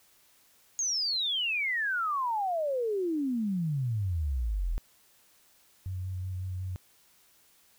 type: exponential sweep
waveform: sine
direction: down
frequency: 6645 to 37.68 Hz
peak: -27 dBFS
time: 0.79-4.78 s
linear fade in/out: 0 ms
type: tone with vibrato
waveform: sine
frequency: 92.5 Hz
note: F#2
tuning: in tune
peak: -32 dBFS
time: 5.86-6.76 s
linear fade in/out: 0 ms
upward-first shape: square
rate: 5.4 Hz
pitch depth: 17 cents each way
effects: white hiss -63 dBFS RMS until 7.78 s